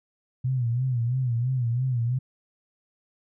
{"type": "tone with vibrato", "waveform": "sine", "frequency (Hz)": 123.47, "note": "B2", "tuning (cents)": 0, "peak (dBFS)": -22, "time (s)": [0.44, 2.19], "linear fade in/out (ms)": 10, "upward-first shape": "sine", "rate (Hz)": 3, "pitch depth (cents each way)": 110, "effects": []}